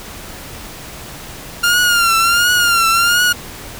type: tone with vibrato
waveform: sawtooth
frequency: 1396.9 Hz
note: F6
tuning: in tune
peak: -7 dBFS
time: 1.63-3.33 s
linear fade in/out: 10 ms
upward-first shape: triangle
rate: 1.4 Hz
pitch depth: 84 cents each way
effects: pink hiss -32 dBFS RMS until 3.79 s